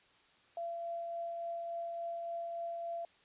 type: tone with tremolo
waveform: sine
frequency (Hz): 680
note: F5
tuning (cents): -46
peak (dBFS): -36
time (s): 0.57-3.05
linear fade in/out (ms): 2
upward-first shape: triangle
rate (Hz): 3.5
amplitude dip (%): 25
effects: white hiss -66 dBFS RMS until 3.24 s + resampled to 8000 Hz